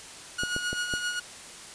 sawtooth tone with tremolo, 1448 Hz, F#6, 38 cents flat, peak -23 dBFS, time 0.38-1.2 s, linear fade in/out 10 ms, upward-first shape sine, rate 7.6 Hz, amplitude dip 50%
clicks, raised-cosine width 2 ms, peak -20 dBFS, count 4, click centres 0.435 / 0.564 / 0.73 / 0.938 s
effects white hiss -44 dBFS RMS until 1.74 s + resampled to 22050 Hz

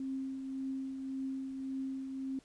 sine tone with tremolo, 266.6 Hz, C4, 33 cents sharp, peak -34 dBFS, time 0-2.39 s, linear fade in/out 2 ms, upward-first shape triangle, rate 1.8 Hz, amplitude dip 45%, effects pink hiss -65 dBFS RMS until 2.44 s + resampled to 22050 Hz

